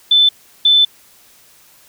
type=tone pair in turn; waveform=sine; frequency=3520 / 3520 Hz; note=A7 / A7; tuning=0 / 0 cents; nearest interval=unison; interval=0 cents; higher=neither; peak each=-7 dBFS; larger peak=neither; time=0.11-0.29 / 0.65-0.85 s; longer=second; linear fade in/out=5 ms; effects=white hiss -48 dBFS RMS until 1.88 s